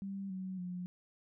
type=tone with pitch steps; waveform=sine; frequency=196 / 187.58 / 179.53 Hz; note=G3 / F#3 / F3; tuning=0 / +24 / +48 cents; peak=-38 dBFS; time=0.02-0.86 s; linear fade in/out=0 ms; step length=280 ms; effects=none

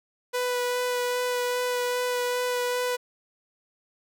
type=tone with vibrato; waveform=sawtooth; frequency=493.9 Hz; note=B4; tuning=in tune; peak=-21 dBFS; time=0.33-2.97 s; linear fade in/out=20 ms; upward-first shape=sine; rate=2.5 Hz; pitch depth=11 cents each way; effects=none

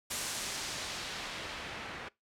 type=noise with low-pass filter sweep; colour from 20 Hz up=white; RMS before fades=-40 dBFS; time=0.1-2.09 s; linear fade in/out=10 ms; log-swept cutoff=10000 to 1900 Hz; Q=0.84; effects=noise-tail reverb RT60 0.2 s tail -22 dB re dry

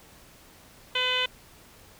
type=tone with low-pass filter; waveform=10% pulse; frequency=505 Hz; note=B4; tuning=39 cents sharp; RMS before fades=-26 dBFS; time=0.95-1.26 s; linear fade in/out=5 ms; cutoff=3300 Hz; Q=5.2; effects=pink hiss -53 dBFS RMS until 1.99 s

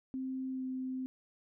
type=tone with pitch glide; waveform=sine; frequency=261.6 to 258.9 Hz; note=C4 to C4; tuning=0 to -18 cents; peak=-35 dBFS; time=0.14-1.06 s; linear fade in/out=0 ms; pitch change=-18 cents; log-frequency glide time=0.51-0.64 s; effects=none

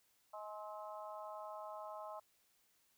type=harmonic tone with a mistuned harmonic; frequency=210.7 Hz; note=G#3; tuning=25 cents sharp; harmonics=3 / 4 / 5 / 6; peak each=-49 / -51 / -51 / -55 dBFS; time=0.33-2.2 s; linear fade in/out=10 ms; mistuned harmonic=6; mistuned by=+36 cents; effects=white hiss -75 dBFS RMS until 2.97 s

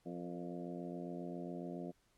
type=harmonic tone with a mistuned harmonic; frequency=87.31 Hz; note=F2; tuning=in tune; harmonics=2 / 3 / 4 / 5 / 6 / 7 / 8; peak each=-46 / -47 / -48 / -53 / -55 / -52 / -54 dBFS; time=0.05-1.92 s; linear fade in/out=20 ms; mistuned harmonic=5; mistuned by=+45 cents; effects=pink hiss -75 dBFS RMS until 2.17 s + low-pass 12000 Hz 12 dB/octave

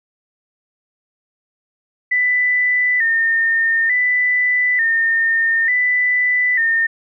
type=tone with vibrato; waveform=sine; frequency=1904 Hz; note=A#6; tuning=36 cents sharp; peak=-13 dBFS; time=2.11-6.87 s; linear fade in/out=10 ms; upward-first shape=square; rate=0.56 Hz; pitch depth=76 cents each way; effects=none

